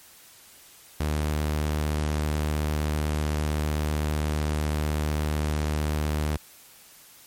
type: tone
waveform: sawtooth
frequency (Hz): 75.7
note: D#2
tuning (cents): -47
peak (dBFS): -20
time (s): 1-6.37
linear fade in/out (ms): 5
effects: white hiss -51 dBFS RMS until 7.26 s + MP3 64 kbps